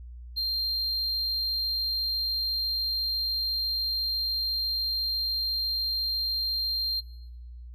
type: tone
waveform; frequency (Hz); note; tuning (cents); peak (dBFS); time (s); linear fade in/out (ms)
triangle; 4182; C8; -2; -25; 0.36-7.01; 20
effects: noise-tail reverb RT60 1.0 s tail -20 dB re dry + added 60 Hz sine -40 dBFS peak until 7.74 s